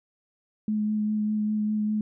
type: tone with vibrato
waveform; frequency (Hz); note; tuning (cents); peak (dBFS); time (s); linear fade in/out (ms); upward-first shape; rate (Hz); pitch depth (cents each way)
sine; 212.6; G#3; +41; -23; 0.68-2.01; 2; sine; 5; 13
effects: none